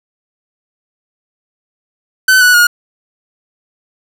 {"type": "tone with pitch steps", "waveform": "45% pulse", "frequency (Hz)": [1520, 1476.7, 1434.7], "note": ["F#6", "F#6", "F6"], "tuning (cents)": [46, -4, 46], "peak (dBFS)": -5, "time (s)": [2.28, 2.67], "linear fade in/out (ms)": 5, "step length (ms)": 130, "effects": []}